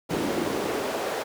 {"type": "noise with high-pass filter sweep", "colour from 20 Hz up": "brown", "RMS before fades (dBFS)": -28, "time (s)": [0.09, 1.24], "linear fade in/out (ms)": 20, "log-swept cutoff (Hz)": [250, 580], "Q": 1.6, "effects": []}